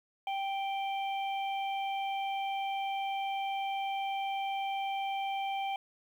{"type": "harmonic tone", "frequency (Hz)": 784, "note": "G5", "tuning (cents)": 0, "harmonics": [1, 3, 4], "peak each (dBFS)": [-32, -42, -44], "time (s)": [0.27, 5.76], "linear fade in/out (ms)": 2, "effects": ["10-bit"]}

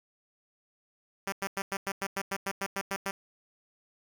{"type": "tone bursts", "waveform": "5% pulse", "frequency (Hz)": 196, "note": "G3", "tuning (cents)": 0, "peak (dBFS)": -19, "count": 13, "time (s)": [1.27, 3.11], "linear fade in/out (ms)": 2, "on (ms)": 52, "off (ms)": 97, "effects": []}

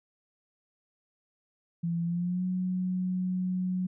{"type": "tone with pitch glide", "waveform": "sine", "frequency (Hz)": [169.3, 183.56], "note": ["E3", "F#3"], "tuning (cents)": [46, -14], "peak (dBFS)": -27, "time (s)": [1.83, 3.87], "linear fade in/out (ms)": 10, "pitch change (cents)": 140, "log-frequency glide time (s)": [2.04, 2.44], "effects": []}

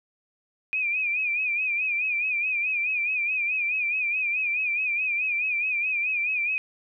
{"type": "tone with vibrato", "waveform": "sine", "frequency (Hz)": 2451, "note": "D#7", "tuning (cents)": -27, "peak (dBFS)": -23, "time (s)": [0.73, 6.58], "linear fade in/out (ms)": 0, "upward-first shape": "sine", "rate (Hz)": 4.7, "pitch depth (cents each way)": 83, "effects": []}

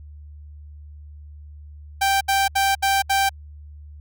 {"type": "tone bursts", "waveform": "sawtooth", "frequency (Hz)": 784, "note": "G5", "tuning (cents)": 0, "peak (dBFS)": -13, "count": 5, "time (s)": [2.01, 3.294], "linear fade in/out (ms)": 10, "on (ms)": 200, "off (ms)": 71, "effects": ["added 74 Hz sine -38 dBFS peak until 4 s"]}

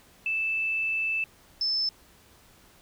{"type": "tone pair in turn", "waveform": "sine", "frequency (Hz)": [2637, 5262], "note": ["E7", "E8"], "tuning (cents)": [0, -4], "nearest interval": "octave", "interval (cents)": 1196, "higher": "second", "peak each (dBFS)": [-25, -24], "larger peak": "second", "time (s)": [[0.26, 1.24], [1.61, 1.89]], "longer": "first", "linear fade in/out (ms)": 2, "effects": ["pink hiss -57 dBFS RMS until 2.81 s"]}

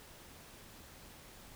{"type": "silence", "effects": ["pink hiss -55 dBFS RMS until 1.55 s"]}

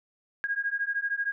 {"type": "beating tone pair", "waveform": "sine", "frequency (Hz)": [1627, 1640], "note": ["G#6", "G#6"], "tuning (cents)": [-36, -22], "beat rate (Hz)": 13, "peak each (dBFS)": -30, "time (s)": [0.44, 1.32], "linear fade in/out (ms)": 0, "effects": []}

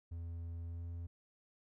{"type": "tone with pitch glide", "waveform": "triangle", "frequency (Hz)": [84.3, 85.23], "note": ["E2", "F2"], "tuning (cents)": [39, -42], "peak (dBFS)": -39, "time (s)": [0.11, 1.07], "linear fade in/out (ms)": 10, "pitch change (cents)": 19, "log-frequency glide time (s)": [0.66, 0.85], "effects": []}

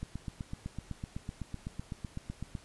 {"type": "click train", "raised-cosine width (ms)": 5, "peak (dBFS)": -25, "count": 21, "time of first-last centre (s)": [0.03, 2.552], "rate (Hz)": 7.93, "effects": ["pink hiss -57 dBFS RMS until 2.64 s", "resampled to 24000 Hz"]}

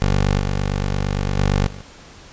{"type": "tone with level steps", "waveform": "15% pulse", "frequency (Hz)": 48.76, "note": "G1", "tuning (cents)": -8, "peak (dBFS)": [-9, -13, -9, -27], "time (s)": [0.02, 1.82], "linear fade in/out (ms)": 0, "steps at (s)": [0.38, 1.37, 1.66], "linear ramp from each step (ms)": 20, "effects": ["pink hiss -43 dBFS RMS until 2.32 s", "resampled to 16000 Hz"]}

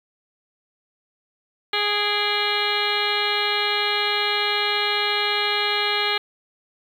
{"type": "harmonic tone with a mistuned harmonic", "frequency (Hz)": 414.5, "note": "G#4", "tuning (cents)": -3, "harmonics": [1, 2, 3, 4, 5, 6, 7, 8, 9, 10], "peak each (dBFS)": [-29, -29, -29, -29, -29, -29, -29, -29, -29, -29], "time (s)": [1.73, 6.18], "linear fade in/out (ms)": 5, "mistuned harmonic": 6, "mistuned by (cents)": -84, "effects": ["8-bit"]}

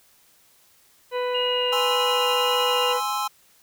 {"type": "harmonic tone", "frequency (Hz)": 495.7, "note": "B4", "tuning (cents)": 6, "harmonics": [1, 2, 3, 4, 5, 6, 8], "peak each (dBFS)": [-24, -30, -39, -38, -40, -40, -43], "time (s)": [1.11, 3.01], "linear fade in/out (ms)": 50}
{"type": "tone with vibrato", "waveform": "sine", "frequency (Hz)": 2847, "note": "F7", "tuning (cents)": 33, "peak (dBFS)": -24, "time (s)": [1.34, 2.93], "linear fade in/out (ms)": 10, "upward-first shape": "sine", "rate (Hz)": 1.8, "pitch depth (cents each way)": 13}
{"type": "chord", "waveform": "square", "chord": "Ab augmented", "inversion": "none", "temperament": "equal", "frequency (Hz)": [830.6, 1046.5, 1318.5], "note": ["Ab5", "C6", "E6"], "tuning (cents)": [0, 0, 0], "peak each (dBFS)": -29, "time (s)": [1.72, 3.28], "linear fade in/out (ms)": 10}
{"effects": ["white hiss -58 dBFS RMS until 3.62 s"]}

